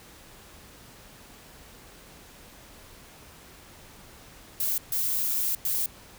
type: noise bursts at uneven times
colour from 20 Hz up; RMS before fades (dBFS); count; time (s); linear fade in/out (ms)
violet; -27; 3; 4.6-4.78 / 4.92-5.55 / 5.65-5.86; 2
effects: pink hiss -50 dBFS RMS until 6.18 s

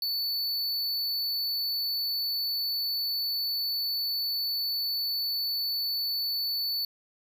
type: tone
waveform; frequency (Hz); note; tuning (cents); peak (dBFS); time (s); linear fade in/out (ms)
square; 4476; C#8; +16; -28; 0.02-6.85; 2
effects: none

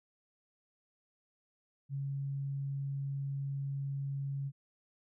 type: tone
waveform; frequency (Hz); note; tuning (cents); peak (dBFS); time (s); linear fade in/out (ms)
sine; 138.59; C#3; 0; -34; 1.89-4.52; 50
effects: none

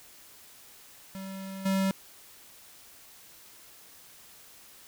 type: tone with level steps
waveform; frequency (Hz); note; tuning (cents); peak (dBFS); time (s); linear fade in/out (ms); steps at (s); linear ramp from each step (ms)
square; 192.5; G3; -31; -38 / -25; 1.15-1.91; 0; 1.65; 10
effects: white hiss -53 dBFS RMS until 4.87 s

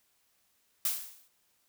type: noise with exponential decay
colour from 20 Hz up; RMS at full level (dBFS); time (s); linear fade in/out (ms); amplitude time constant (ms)
blue; -27; 0.85-1.28; 2; 93
effects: white hiss -72 dBFS RMS until 1.68 s

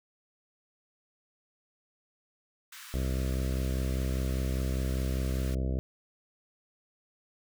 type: high-pass noise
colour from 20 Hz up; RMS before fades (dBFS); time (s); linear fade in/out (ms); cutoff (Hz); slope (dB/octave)
pink; -47; 2.72-5.55; 5; 1100; 48
type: harmonic tone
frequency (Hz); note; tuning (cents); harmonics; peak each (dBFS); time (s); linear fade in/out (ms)
65; C2; -11; 1 / 2 / 3 / 4 / 5 / 6 / 7 / 8 / 9 / 10; -29 / -35 / -39 / -41 / -43 / -45 / -46 / -47 / -48 / -49; 2.94-5.79; 0
effects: none

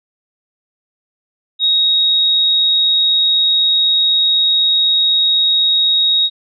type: tone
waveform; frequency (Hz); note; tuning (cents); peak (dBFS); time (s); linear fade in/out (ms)
sine; 3772; A#7; +20; -10; 1.59-6.3; 50
effects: none

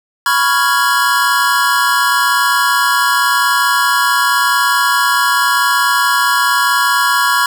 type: chord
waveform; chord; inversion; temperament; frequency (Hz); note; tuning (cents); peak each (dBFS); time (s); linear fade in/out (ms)
square; C# dominant seventh; third; equal; 987.8 / 1108.7 / 1396.9 / 1661.2; B5 / C#6 / E#6 / G#6; 0 / 0 / 0 / 0; -17; 0.26-7.46; 2
effects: none

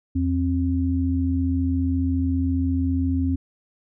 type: tone pair together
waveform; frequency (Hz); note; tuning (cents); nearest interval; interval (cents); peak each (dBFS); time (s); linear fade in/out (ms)
sine; 83.7 / 265.7; E2 / C4; +27 / +27; octave + minor sixth; 2000; -22; 0.15-3.36; 10
effects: none

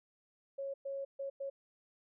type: tone bursts at uneven times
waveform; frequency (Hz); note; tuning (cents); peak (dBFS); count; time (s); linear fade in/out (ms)
sine; 550; C#5; -14; -37; 4; 0.58-0.74 / 0.85-1.05 / 1.19-1.3 / 1.4-1.5; 10
effects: none

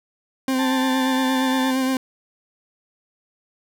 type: tone with vibrato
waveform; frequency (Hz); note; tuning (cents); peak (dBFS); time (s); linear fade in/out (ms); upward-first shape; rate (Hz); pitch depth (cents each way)
40% pulse; 261.6; C4; 0; -18; 0.48-1.97; 2; sine; 8.6; 25
type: harmonic tone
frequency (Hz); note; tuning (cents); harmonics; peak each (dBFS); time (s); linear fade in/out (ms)
880; A5; 0; 1 / 2 / 4; -26 / -31 / -32; 0.58-1.72; 20
effects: none

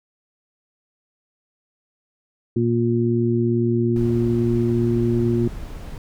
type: harmonic tone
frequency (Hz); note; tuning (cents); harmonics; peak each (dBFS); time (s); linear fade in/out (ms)
117.7; A#2; +17; 1 / 2 / 3; -21 / -21 / -21; 2.56-5.48; 5
type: noise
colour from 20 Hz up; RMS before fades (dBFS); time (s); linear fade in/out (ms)
brown; -33; 3.96-5.98; 2
effects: none

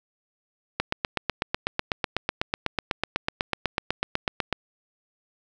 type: click train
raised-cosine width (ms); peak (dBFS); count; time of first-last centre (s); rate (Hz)
0.3; -7; 31; 0.8-4.527; 8.05
effects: none

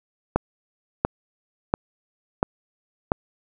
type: click train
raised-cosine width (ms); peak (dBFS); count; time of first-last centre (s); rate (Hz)
1; -4; 5; 0.36-3.119; 1.45
effects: none

